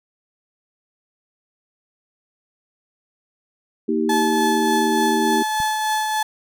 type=chord; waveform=sine; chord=Eb major; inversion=second; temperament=equal with one note detuned; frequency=233.1 / 316.2 / 392 Hz; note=Bb3 / Eb4 / G4; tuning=0 / +28 / 0 cents; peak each=-22 dBFS; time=3.88-5.43 s; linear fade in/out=10 ms
type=tone with tremolo; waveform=35% pulse; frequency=863 Hz; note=A5; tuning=34 cents flat; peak=-16 dBFS; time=4.09-6.23 s; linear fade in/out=5 ms; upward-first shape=triangle; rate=3.4 Hz; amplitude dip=35%
type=click; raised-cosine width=5 ms; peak=-21 dBFS; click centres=5.602 s
effects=none